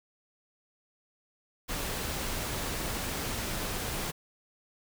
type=noise; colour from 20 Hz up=pink; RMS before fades=-34 dBFS; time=1.68-4.12 s; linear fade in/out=20 ms; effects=none